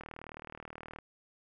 click train, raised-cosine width 0.5 ms, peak -29 dBFS, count 39, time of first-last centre 0.01-0.987 s, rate 38.9 Hz, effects none

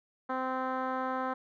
10% pulse tone with low-pass filter, 259.3 Hz, C4, 15 cents flat, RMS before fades -33 dBFS, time 0.29-1.34 s, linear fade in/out 10 ms, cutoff 1300 Hz, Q 1.4, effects none

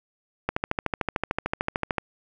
click train, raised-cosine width 0.5 ms, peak -9 dBFS, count 21, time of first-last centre 0.49-1.983 s, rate 13.4 Hz, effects none

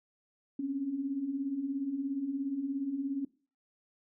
sine beating tone pair, 260.7 / 277.7 Hz, C4 / C#4, -6 / +3 cents, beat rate 17 Hz, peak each -39 / -32 dBFS, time 0.59-3.25 s, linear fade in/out 5 ms, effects noise-tail reverb RT60 0.4 s tail -21 dB re dry

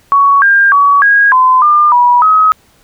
sine tone with pitch steps, 1119 / 1602 / 1132 / 1640 / 1024 / 1201 / 972 / 1271 Hz, C#6 / G6 / C#6 / G#6 / C6 / D6 / B5 / D#6, +16 / +37 / +36 / -22 / -38 / +38 / -28 / +36 cents, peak -4 dBFS, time 0.12-2.52 s, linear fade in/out 0 ms, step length 300 ms, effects pink hiss -49 dBFS RMS until 2.83 s

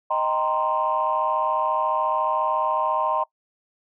sine chord, C minor seventh, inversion first, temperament equal, 622.3 / 784 / 932.3 / 1046.5 Hz, Eb5 / G5 / Bb5 / C6, 0 / 0 / 0 / 0 cents, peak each -26 / -28 / -24 / -24 dBFS, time 0.1-3.24 s, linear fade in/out 10 ms, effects noise-tail reverb RT60 0.1 s tail -22 dB re dry + tanh soft clip ceiling -11 dBFS

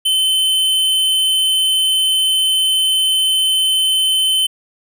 square tone, 3063 Hz, G7, 41 cents flat, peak -13 dBFS, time 0.05-4.47 s, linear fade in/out 10 ms, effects none

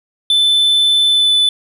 triangle tone with pitch glide, 3520 to 3494 Hz, A7 to A7, 0 to -13 cents, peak -8 dBFS, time 0.3-1.49 s, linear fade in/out 2 ms, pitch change -13 cents, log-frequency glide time 1.08-1.35 s, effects none

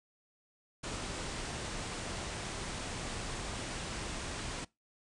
pink low-pass noise, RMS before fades -40 dBFS, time 0.83-4.65 s, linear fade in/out 10 ms, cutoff 9500 Hz, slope 96 dB/octave, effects noise-tail reverb RT60 0.2 s tail -22 dB re dry

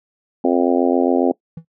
harmonic tone, 87.31 Hz, F2, in tune, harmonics 3 / 4 / 5 / 6 / 7 / 8 / 9, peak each -17 / -19 / -21 / -23 / -24 / -25 / -26 dBFS, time 0.44-1.32 s, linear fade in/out 5 ms
triangle tone with exponential decay, 163.5 Hz, E3, 14 cents flat, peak -23 dBFS, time 1.57-1.65 s, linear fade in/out 5 ms, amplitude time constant 17 ms
effects noise-tail reverb RT60 0.1 s tail -22 dB re dry

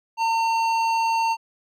triangle tone with hard clipping, 908 Hz, A#5, 46 cents flat, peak -21 dBFS, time 0.17-1.37 s, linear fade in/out 50 ms, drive 15 dB, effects none

